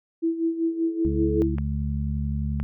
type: tone with tremolo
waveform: sine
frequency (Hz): 329.6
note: E4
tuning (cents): 0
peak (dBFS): -19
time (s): 0.22-1.56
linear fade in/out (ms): 20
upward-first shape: sine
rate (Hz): 5.2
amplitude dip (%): 70
type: tone with exponential growth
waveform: sine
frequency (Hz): 428.5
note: A4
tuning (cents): -46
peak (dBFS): -21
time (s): 0.45-1.42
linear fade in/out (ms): 0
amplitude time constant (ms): 210
type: harmonic tone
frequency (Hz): 71.5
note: D2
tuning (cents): -46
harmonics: 1 / 2 / 3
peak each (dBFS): -26 / -29 / -31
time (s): 1.05-2.63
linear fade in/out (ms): 0
type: clicks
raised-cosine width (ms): 0.5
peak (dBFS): -22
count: 2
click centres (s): 1.584 / 2.6
effects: none